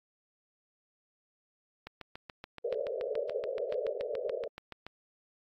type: click train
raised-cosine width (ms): 0.3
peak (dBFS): -26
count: 22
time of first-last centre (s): 1.87-4.866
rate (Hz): 7.01
type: band-pass noise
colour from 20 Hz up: pink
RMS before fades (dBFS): -35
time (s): 2.64-4.48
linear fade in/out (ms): 10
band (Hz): 420 to 620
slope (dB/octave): 96
effects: AAC 48 kbps